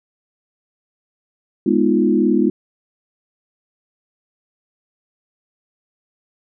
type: chord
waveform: sine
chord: F half-diminished seventh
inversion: first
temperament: equal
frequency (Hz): 207.7 / 246.9 / 311.1 / 349.2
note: Ab3 / Cb4 / Eb4 / F4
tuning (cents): 0 / 0 / 0 / 0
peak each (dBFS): -18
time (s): 1.66-2.5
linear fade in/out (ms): 5
effects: none